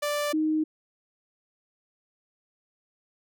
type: tone pair in turn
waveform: sawtooth / sine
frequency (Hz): 587.3 / 311.1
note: D5 / D#4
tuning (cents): 0 / 0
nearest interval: major seventh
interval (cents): 1100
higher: first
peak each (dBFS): -22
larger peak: neither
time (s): 0.02-0.33 / 0.33-0.64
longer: neither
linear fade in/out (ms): 10
effects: none